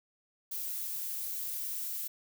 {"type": "noise", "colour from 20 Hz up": "violet", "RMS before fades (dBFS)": -37, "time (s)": [0.51, 2.08], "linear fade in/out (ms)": 10, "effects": []}